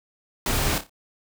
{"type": "noise with echo", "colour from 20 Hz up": "pink", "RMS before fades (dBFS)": -24, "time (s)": [0.46, 0.78], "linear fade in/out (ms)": 2, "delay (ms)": 29, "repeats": 4, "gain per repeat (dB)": -9, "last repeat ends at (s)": 0.896, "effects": []}